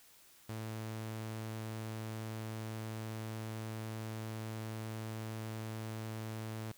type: tone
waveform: sawtooth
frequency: 110 Hz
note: A2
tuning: in tune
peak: -36 dBFS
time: 0.49-6.72 s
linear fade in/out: 5 ms
effects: white hiss -62 dBFS RMS until 6.77 s